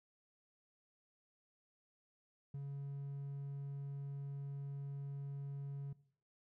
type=tone; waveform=triangle; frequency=140 Hz; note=C#3; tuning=18 cents sharp; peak=-39 dBFS; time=2.54-5.93 s; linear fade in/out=5 ms; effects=noise-tail reverb RT60 0.6 s tail -20 dB re dry + tanh soft clip ceiling -35 dBFS